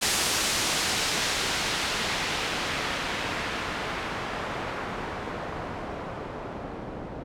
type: noise with low-pass filter sweep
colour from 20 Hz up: white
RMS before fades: -30 dBFS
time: 0.01-7.24 s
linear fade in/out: 20 ms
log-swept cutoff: 8400 to 540 Hz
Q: 0.7
effects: none